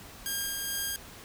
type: tone with tremolo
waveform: 5% pulse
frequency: 1614 Hz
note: G#6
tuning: 50 cents flat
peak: -19 dBFS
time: 0.26-0.96 s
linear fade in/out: 0 ms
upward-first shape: sine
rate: 2.3 Hz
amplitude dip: 25%
effects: pink hiss -48 dBFS RMS until 1.24 s